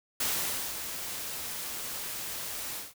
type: noise with ADSR envelope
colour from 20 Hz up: white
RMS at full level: -29 dBFS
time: 0.2-2.94 s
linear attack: 5 ms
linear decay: 530 ms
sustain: -8 dB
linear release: 180 ms
effects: none